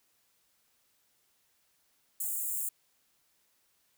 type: high-pass noise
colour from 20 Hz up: white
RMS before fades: -34 dBFS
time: 2.2-2.69 s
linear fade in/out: 5 ms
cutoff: 7000 Hz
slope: 96 dB/octave
effects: white hiss -72 dBFS RMS until 3.97 s